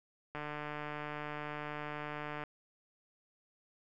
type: click train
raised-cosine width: 0.5 ms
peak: -26 dBFS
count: 312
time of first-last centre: 0.35-2.437 s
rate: 149 Hz
effects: none